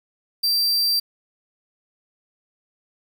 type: tone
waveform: 45% pulse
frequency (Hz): 4700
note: D8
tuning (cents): +1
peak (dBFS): -17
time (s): 0.43-1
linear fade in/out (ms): 10
effects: 8-bit